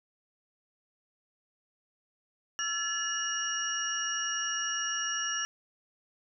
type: tone cluster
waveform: sine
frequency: 1347 / 1718 / 2878 / 5670 Hz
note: E6 / A6 / F#7 / F8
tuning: +37 / -42 / -49 / +25 cents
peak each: -37 / -35 / -36 / -34 dBFS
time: 2.59-5.45 s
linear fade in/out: 0 ms
effects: none